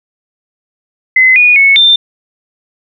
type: tone with pitch steps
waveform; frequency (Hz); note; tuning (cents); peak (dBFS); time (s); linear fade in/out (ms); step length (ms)
sine; 2042 / 2458 / 2204 / 3582; C7 / D#7 / C#7 / A7; -43 / -22 / -11 / +30; -3; 1.16-1.96; 5; 200
effects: none